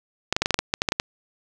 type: clicks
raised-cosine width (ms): 0.2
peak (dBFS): -3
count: 12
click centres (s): 0.326 / 0.365 / 0.42 / 0.459 / 0.507 / 0.543 / 0.59 / 0.739 / 0.819 / 0.888 / 0.921 / 0.999
effects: none